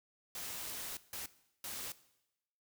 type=noise bursts at uneven times; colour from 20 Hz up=white; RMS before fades=-43 dBFS; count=3; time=0.35-0.97 / 1.13-1.26 / 1.64-1.92 s; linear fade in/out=2 ms; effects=noise-tail reverb RT60 0.9 s tail -18 dB re dry